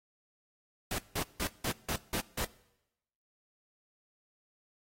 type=noise bursts; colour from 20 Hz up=pink; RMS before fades=-34 dBFS; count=7; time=0.91-2.448 s; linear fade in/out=2 ms; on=74 ms; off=170 ms; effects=noise-tail reverb RT60 0.9 s tail -21 dB re dry + AAC 48 kbps